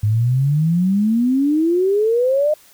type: exponential sweep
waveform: sine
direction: up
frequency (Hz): 102.6 to 620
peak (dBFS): -13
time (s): 0.03-2.54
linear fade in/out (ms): 5
effects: white hiss -49 dBFS RMS until 2.73 s